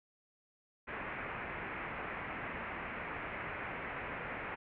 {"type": "low-pass noise", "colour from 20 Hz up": "white", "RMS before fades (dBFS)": -42, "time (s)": [0.87, 4.56], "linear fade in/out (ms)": 20, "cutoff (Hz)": 2400, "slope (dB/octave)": 48, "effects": []}